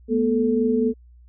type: tone cluster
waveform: sine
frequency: 218.5 / 242.6 / 438.2 Hz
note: A3 / B3 / A4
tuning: -12 / -31 / -7 cents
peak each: -27 / -20 / -21 dBFS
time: 0.08-0.94 s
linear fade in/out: 50 ms
effects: added 60 Hz sine -46 dBFS peak until 1.28 s